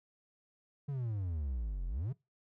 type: exponential two-way sweep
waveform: triangle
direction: down then up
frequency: 146.83 to 41.72 to 146.83 Hz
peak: -32 dBFS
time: 0.88-2.13 s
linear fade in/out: 10 ms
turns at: 1.87 s
effects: noise-tail reverb RT60 0.2 s tail -20 dB re dry